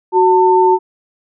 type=tone pair together; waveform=sine; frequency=371 / 897 Hz; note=F#4 / A5; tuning=+5 / +33 cents; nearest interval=octave + minor third; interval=1528 cents; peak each=-10 dBFS; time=0.12-0.79 s; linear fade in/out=50 ms; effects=none